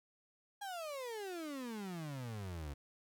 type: exponential sweep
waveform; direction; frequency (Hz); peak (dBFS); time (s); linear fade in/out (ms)
35% pulse; down; 830.6 to 68.5; -40; 0.61-2.74; 10
effects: 13-bit